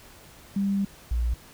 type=tone pair in turn; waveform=sine; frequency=198 / 58.87 Hz; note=G3 / A#1; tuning=+18 / +18 cents; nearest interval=octave + major sixth; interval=2100 cents; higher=first; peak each=-22 / -22 dBFS; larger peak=neither; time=0.56-0.85 / 1.11-1.34 s; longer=first; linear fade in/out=5 ms; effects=pink hiss -50 dBFS RMS until 1.53 s